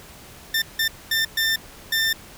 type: tone bursts at uneven times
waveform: 20% pulse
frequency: 1794 Hz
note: A6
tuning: 33 cents sharp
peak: -14 dBFS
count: 5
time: 0.54-0.62 / 0.79-0.88 / 1.11-1.25 / 1.37-1.56 / 1.92-2.13 s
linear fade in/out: 5 ms
effects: pink hiss -44 dBFS RMS until 2.37 s